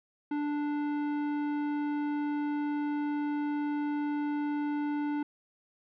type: tone with tanh clipping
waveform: sine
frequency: 293.7 Hz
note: D4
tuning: in tune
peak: -31 dBFS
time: 0.31-5.23 s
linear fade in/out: 5 ms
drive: 14 dB
effects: none